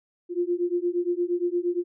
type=beating tone pair; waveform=sine; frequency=346.8 / 355.4 Hz; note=F4 / F4; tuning=-12 / +30 cents; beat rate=8.6 Hz; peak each=-26 dBFS; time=0.29-1.84 s; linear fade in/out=50 ms; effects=none